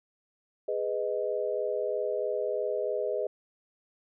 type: chord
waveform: sine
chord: G# minor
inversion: none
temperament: just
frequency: 415.3 / 498.4 / 623 Hz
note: G#4 / B4 / D#5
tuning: 0 / +16 / +2 cents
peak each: -32 dBFS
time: 0.68-3.27 s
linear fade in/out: 5 ms
effects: none